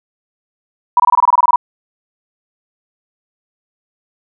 sine tone bursts, 977 Hz, B5, 19 cents flat, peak -6 dBFS, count 12, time 0.97-1.559 s, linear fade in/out 2 ms, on 28 ms, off 23 ms, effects none

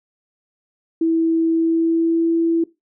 sine tone with pitch glide, 327.4 to 332 Hz, E4 to E4, -12 to +12 cents, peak -14 dBFS, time 1.01-2.64 s, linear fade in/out 5 ms, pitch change +24 cents, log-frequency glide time 1.5-2.32 s, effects noise-tail reverb RT60 0.2 s tail -19 dB re dry

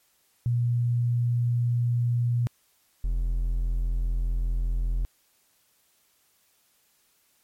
sine / triangle tone pair in turn, 120 / 42.5 Hz, B2 / F1, -49 / -46 cents, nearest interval octave + tritone, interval 1797 cents, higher first, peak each -21 dBFS, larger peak neither, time 0.46-2.47 / 3.04-5.05 s, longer neither, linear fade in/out 0 ms, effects white hiss -66 dBFS RMS until 7.43 s + MP3 64 kbps

